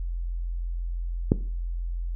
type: click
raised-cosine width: 3 ms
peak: -4 dBFS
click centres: 1.319 s
effects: noise-tail reverb RT60 0.4 s tail -17 dB re dry + added 43 Hz sine -27 dBFS peak until 2.15 s